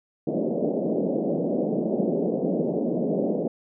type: band-pass noise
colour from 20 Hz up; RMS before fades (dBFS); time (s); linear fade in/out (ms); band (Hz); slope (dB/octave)
pink; -25; 0.27-3.48; 5; 170 to 630; 48
effects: none